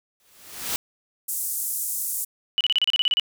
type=noise with exponential growth; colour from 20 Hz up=white; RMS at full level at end=-24 dBFS; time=0.2-0.76 s; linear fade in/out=1 ms; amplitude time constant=120 ms
type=band-pass noise; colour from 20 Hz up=white; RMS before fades=-28 dBFS; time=1.28-2.25 s; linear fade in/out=10 ms; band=7700 to 15000 Hz; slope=24 dB/octave
type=tone bursts; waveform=sine; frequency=2960 Hz; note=F#7; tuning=in tune; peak=-17 dBFS; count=11; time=2.58-3.197 s; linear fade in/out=0 ms; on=27 ms; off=32 ms
effects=none